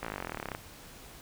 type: slowing click train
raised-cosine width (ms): 0.5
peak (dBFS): -20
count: 23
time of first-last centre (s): 0.03-0.549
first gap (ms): 17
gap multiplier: 1.03
effects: pink hiss -50 dBFS RMS until 1.21 s